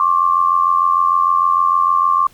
sine tone pair together, 1073.4 / 1160 Hz, C6 / D6, +44 / -22 cents, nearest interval minor second, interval 134 cents, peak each -14 dBFS, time 0-2.27 s, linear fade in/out 2 ms, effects pink hiss -49 dBFS RMS until 2.33 s

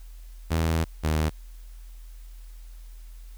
sawtooth tone pair in turn, 81.2 / 77.84 Hz, E2 / D#2, -26 / +1 cents, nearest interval minor second, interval 73 cents, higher first, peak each -18 / -18 dBFS, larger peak neither, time 0.5-0.85 / 1.03-1.3 s, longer first, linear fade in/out 20 ms, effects added 41 Hz sine -40 dBFS peak until 3.37 s + white hiss -59 dBFS RMS until 3.37 s

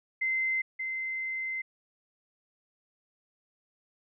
sine tone pair in turn, 2070 / 2070 Hz, C7 / C7, -19 / -19 cents, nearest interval unison, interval 0 cents, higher neither, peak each -26 / -31 dBFS, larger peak first, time 0.21-0.62 / 0.79-1.62 s, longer second, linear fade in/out 10 ms, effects none

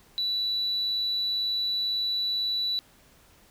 sine tone, 3951 Hz, B7, in tune, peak -24 dBFS, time 0.18-2.79 s, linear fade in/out 0 ms, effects tanh soft clip ceiling -21 dBFS + pink hiss -58 dBFS RMS until 3.5 s

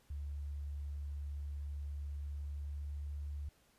sine tone with pitch glide, 72 to 72.58 Hz, D2 to D2, -34 to -20 cents, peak -39 dBFS, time 0.1-3.49 s, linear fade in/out 5 ms, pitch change +14 cents, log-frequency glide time 2.25-3.02 s, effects pink hiss -70 dBFS RMS until 3.78 s + resampled to 32000 Hz

